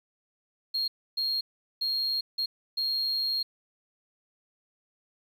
sine tone bursts at uneven times, 4247 Hz, C8, 25 cents sharp, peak -24 dBFS, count 5, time 0.74-0.88 / 1.17-1.41 / 1.81-2.21 / 2.38-2.46 / 2.77-3.43 s, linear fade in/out 10 ms, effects tanh soft clip ceiling -24 dBFS + 10-bit

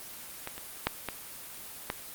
clicks, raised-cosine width 0.3 ms, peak -19 / -24 / -9 / -16 / -13 dBFS, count 5, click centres 0.474 / 0.58 / 0.87 / 1.087 / 1.901 s, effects white hiss -44 dBFS RMS until 2.14 s + Opus 24 kbps

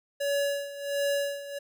square tone with tremolo, 566 Hz, C#5, 36 cents sharp, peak -25 dBFS, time 0.2-1.59 s, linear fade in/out 10 ms, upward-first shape sine, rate 1.4 Hz, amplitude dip 80%, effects none

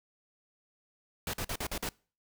pink noise bursts, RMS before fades -35 dBFS, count 6, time 1.27-1.89 s, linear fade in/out 2 ms, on 65 ms, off 46 ms, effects noise-tail reverb RT60 0.4 s tail -25 dB re dry

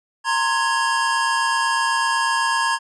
square tone cluster, 925 / 1053 / 1667 Hz, A#5 / C6 / G#6, -14 / +11 / +6 cents, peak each -23 dBFS, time 0.24-2.79 s, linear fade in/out 50 ms, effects resampled to 24000 Hz

